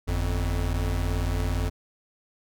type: tone pair together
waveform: square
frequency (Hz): 48.75 / 87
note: G1 / F2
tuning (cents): -9 / -6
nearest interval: minor seventh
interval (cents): 1003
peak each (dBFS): -27 / -28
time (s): 0.07-1.7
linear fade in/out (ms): 20
effects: none